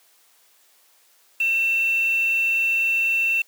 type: tone with quantisation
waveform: sine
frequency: 2688 Hz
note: E7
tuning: 33 cents sharp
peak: -18 dBFS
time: 1.4-3.42 s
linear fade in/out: 5 ms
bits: 6
effects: white hiss -58 dBFS RMS until 3.47 s + high-pass 400 Hz 12 dB/octave